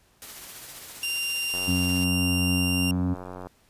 white noise with tremolo, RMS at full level -40 dBFS, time 0.22-2.04 s, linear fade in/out 0 ms, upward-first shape sine, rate 15 Hz, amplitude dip 30%
sawtooth tone, 2784 Hz, F7, 6 cents flat, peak -23 dBFS, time 1.03-2.91 s, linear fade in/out 2 ms
click train, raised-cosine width 1 ms, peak -24 dBFS, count 177, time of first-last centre 1.54-3.47 s, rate 91.2 Hz
harmonic tone, 90 Hz, F#2, 47 cents flat, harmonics 1 / 2 / 3, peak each -27 / -27 / -27 dBFS, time 1.67-3.15 s, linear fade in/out 20 ms
effects pink hiss -62 dBFS RMS until 3.69 s + resampled to 32000 Hz

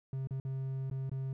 triangle tone with dropouts, 133.3 Hz, C3, 33 cents sharp, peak -32 dBFS, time 0.13-1.33 s, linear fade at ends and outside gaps 2 ms, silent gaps 0.272-0.308 / 0.4-0.45 / 0.9-0.912 / 1.096-1.115 s, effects none

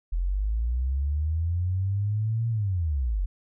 sine linear two-way sweep, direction up then down, 41.2 to 116.54 to 41.84 Hz, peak -23 dBFS, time 0.12-3.26 s, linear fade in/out 10 ms, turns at 2.49 s, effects none

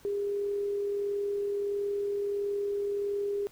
sine tone with amplitude modulation, 404.9 Hz, G#4, 44 cents flat, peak -27 dBFS, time 0.05-3.47 s, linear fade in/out 0 ms, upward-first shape sine, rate 41.5 Hz, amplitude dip 25%, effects pink hiss -58 dBFS RMS until 3.51 s

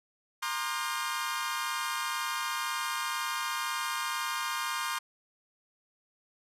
sawtooth tone cluster, 933 / 1056 / 1207 / 1427 / 1605 Hz, A#5 / C6 / D6 / F6 / G6, +1 / +16 / +47 / +37 / +40 cents, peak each -35 / -32 / -33 / -36 / -36 dBFS, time 0.42-4.99 s, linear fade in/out 10 ms, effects resampled to 32000 Hz

